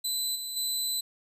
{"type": "tone with level steps", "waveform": "20% pulse", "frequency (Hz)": 4015, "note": "B7", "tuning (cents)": 28, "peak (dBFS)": [-22, -28, -22], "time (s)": [0.04, 1.01], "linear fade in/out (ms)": 10, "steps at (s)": [0.35, 0.56], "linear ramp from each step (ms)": 10, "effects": ["resampled to 32000 Hz"]}